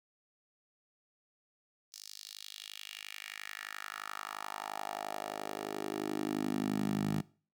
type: tone with high-pass filter sweep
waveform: 10% pulse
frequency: 51.5 Hz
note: G#1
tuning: 14 cents flat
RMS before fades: -39 dBFS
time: 1.92-7.22 s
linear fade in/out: 20 ms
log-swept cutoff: 5400 to 160 Hz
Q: 2.6
effects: noise-tail reverb RT60 0.4 s tail -21 dB re dry